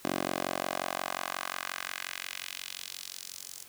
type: tone with high-pass filter sweep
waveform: 10% pulse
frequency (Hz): 45.61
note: F#1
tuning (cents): -24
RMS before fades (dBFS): -37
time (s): 0.05-3.64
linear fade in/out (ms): 0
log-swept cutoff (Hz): 340 to 6900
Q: 1.3
effects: white hiss -53 dBFS RMS until 3.68 s